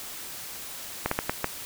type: slowing click train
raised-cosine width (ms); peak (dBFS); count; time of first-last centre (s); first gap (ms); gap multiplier
0.5; -9; 5; 1.06-1.444; 54; 1.4
effects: white hiss -39 dBFS RMS until 1.65 s